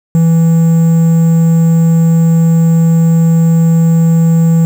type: tone with quantisation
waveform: triangle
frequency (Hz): 164.81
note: E3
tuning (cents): 0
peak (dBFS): -3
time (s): 0.15-4.65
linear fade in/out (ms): 0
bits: 5
effects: none